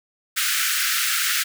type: high-pass noise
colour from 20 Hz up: pink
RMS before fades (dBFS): -22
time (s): 0.36-1.44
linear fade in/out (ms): 20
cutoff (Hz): 1300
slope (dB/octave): 96
effects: none